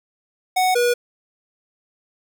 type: tone pair in turn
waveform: square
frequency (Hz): 741 / 483.7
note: F#5 / B4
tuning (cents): +2 / -36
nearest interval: perfect fifth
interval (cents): 738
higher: first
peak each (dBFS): -16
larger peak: neither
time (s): 0.56-0.75 / 0.75-0.94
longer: neither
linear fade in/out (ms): 10
effects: none